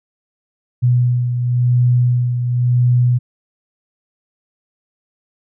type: beating tone pair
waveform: sine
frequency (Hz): 122.9 / 123.85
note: B2 / B2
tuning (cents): -8 / +5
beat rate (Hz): 0.95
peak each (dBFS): -12 / -21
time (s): 0.82-3.19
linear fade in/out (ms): 20
effects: none